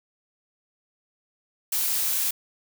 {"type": "noise", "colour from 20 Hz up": "blue", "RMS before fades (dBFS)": -25, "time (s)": [1.72, 2.31], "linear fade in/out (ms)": 5, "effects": []}